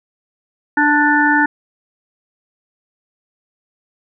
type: harmonic tone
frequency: 294.7 Hz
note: D4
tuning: 6 cents sharp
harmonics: 1 / 3 / 5 / 6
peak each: -16 / -16 / -16 / -16 dBFS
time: 0.77-1.46 s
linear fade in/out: 5 ms
effects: none

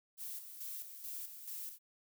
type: noise with tremolo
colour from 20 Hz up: violet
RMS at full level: -44 dBFS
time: 0.17-1.79 s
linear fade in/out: 50 ms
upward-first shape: square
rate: 2.3 Hz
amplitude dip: 55%
effects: none

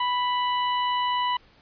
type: harmonic tone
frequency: 988 Hz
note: B5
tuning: in tune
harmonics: 1 / 2 / 3 / 4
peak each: -23 / -34 / -31 / -42 dBFS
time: 0-1.37 s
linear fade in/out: 5 ms
effects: pink hiss -57 dBFS RMS until 1.61 s + resampled to 11025 Hz

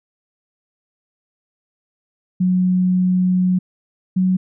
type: tone pair in turn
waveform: sine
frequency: 183 / 185.34 Hz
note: F#3 / F#3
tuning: -19 / +3 cents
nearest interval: unison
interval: 22 cents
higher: second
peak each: -13 dBFS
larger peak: neither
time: 2.4-3.59 / 4.16-4.37 s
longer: first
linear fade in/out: 10 ms
effects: none

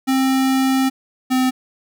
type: tone pair in turn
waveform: square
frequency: 264.5 / 257.4 Hz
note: C4 / C4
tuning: +19 / -28 cents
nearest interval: unison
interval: 47 cents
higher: first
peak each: -15 dBFS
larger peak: neither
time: 0.07-0.9 / 1.3-1.51 s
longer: first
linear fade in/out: 20 ms
effects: none

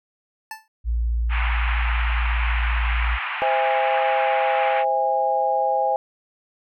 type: tone with exponential decay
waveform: 25% pulse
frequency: 878 Hz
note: A5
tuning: 4 cents flat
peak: -24 dBFS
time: 0.51-0.68 s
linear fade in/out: 2 ms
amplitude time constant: 35 ms
type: tone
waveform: sine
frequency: 57.7 Hz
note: A#1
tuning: 17 cents flat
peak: -19 dBFS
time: 0.84-3.19 s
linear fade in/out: 50 ms
type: band-pass noise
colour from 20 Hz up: white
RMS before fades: -28 dBFS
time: 1.29-4.85 s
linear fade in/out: 50 ms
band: 780 to 2700 Hz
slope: 48 dB/octave
type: chord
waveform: sine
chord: C augmented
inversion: none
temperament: just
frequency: 523.3 / 654.1 / 817.6 Hz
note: C5 / E5 / G#5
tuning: 0 / -14 / -27 cents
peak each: -24 / -25 / -20 dBFS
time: 3.42-5.96 s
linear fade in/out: 0 ms
effects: none

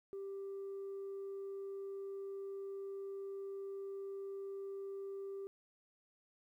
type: tone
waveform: sine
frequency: 392.8 Hz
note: G4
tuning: 4 cents sharp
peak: -40 dBFS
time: 0.13-5.47 s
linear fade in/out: 0 ms
effects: tanh soft clip ceiling -40 dBFS + 13-bit

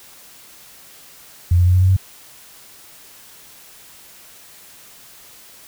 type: tone with pitch steps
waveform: sine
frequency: 87.3 / 88.72 / 90.17 / 91.64 / 93.13 / 94.65 Hz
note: F2 / F2 / F#2 / F#2 / F#2 / F#2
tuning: 0 / +28 / -44 / -16 / +12 / +40 cents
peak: -10 dBFS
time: 1.51-1.966 s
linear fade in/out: 5 ms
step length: 76 ms
effects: white hiss -44 dBFS RMS until 5.67 s

